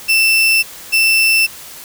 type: tone pair in turn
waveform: 35% pulse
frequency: 2669 / 2669 Hz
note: E7 / E7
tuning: +21 / +21 cents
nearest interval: unison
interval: 0 cents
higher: neither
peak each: -8 dBFS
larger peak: neither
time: 0.08-0.63 / 0.92-1.47 s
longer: neither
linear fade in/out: 20 ms
effects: white hiss -34 dBFS RMS until 1.84 s